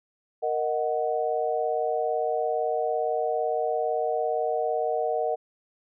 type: chord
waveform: sine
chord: D# minor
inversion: second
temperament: equal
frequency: 466.2 / 622.3 / 740 Hz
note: A#4 / D#5 / F#5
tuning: 0 / 0 / 0 cents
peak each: -28 dBFS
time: 0.42-5.36 s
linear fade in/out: 20 ms
effects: none